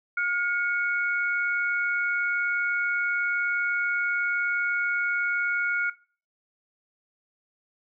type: tone pair together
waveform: sine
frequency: 1424 / 2217 Hz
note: F6 / C#7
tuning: +33 / 0 cents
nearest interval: minor sixth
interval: 767 cents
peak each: -24 / -29 dBFS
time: 0.17-5.9 s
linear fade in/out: 5 ms
effects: noise-tail reverb RT60 0.4 s tail -20 dB re dry